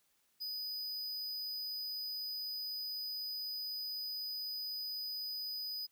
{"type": "tone", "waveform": "square", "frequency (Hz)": 4978, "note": "D#8", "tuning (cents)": 0, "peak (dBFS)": -39, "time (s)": [0.4, 5.87], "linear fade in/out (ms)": 20, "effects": ["white hiss -75 dBFS RMS until 5.91 s"]}